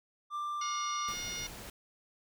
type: tone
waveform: triangle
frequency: 1184 Hz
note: D6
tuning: 14 cents sharp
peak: -32 dBFS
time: 0.3-1.15 s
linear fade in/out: 50 ms
type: harmonic tone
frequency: 717 Hz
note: F5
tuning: 45 cents sharp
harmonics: 2 / 3 / 4 / 5 / 6 / 7 / 8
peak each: -51 / -44 / -47 / -45 / -48 / -51 / -40 dBFS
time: 0.61-1.47 s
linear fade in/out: 5 ms
type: noise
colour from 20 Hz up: pink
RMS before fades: -46 dBFS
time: 1.08-1.7 s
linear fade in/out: 2 ms
effects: none